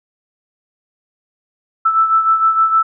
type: beating tone pair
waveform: sine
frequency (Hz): 1318.5 / 1325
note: E6 / E6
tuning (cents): 0 / +9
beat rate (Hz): 6.5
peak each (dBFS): -11 / -18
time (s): 1.85-2.83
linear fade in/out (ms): 10
effects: none